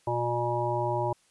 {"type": "harmonic tone", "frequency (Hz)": 120, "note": "B2", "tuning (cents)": -49, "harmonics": [1, 3, 5, 7, 8], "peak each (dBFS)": [-32, -32, -32, -32, -32], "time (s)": [0.07, 1.13], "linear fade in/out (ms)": 5, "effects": ["white hiss -65 dBFS RMS until 1.3 s", "resampled to 24000 Hz"]}